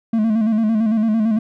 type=tone with vibrato; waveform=triangle; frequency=220 Hz; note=A3; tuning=in tune; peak=-12 dBFS; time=0.13-1.39 s; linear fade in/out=5 ms; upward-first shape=square; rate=8.9 Hz; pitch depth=56 cents each way; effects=none